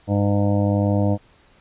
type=harmonic tone; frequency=101.4 Hz; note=G#2; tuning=41 cents flat; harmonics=1 / 2 / 3 / 5 / 6 / 7 / 8 / 9; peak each=-19 / -22 / -24 / -27 / -27 / -32 / -40 / -36 dBFS; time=0.07-1.18 s; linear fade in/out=50 ms; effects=pink hiss -55 dBFS RMS until 1.6 s + resampled to 8000 Hz